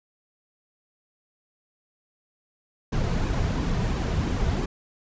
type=noise with flanger; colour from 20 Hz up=brown; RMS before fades=-25 dBFS; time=2.92-4.66 s; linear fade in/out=10 ms; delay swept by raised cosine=1.4 to 3.7 ms; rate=2.9 Hz; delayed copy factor=-0.5; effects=resampled to 16000 Hz